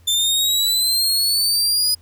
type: exponential sweep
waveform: sawtooth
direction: up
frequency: 3539 to 4978 Hz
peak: -13 dBFS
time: 0.07-1.95 s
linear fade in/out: 10 ms
effects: added 85 Hz sine -47 dBFS peak until 2.01 s + pink hiss -58 dBFS RMS until 2.01 s